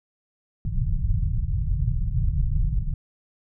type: low-pass noise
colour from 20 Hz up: pink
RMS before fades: -23 dBFS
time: 0.65-2.94 s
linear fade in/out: 2 ms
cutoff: 150 Hz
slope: 48 dB/octave
effects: none